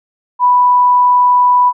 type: tone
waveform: sine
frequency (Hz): 987.8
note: B5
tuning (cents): 0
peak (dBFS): -6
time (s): 0.39-1.73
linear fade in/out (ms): 50
effects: none